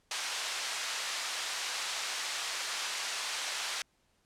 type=band-pass noise; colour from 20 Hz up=white; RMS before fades=-36 dBFS; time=0.11-3.82 s; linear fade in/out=2 ms; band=800 to 6000 Hz; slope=12 dB/octave; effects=pink hiss -72 dBFS RMS until 4.25 s + low-pass 10000 Hz 12 dB/octave